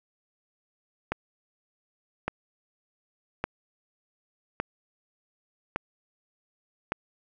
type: click train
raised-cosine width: 0.5 ms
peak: -12 dBFS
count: 6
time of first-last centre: 1.12-6.92 s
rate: 0.862 Hz
effects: none